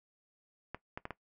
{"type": "clicks", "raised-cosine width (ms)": 0.5, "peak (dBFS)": -24, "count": 4, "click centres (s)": [0.746, 0.975, 1.054, 1.107], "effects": ["noise-tail reverb RT60 0.1 s tail -17 dB re dry"]}